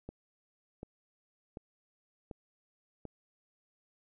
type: click train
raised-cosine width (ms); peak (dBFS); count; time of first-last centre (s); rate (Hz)
2; -29; 5; 0.09-3.053; 1.35
effects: none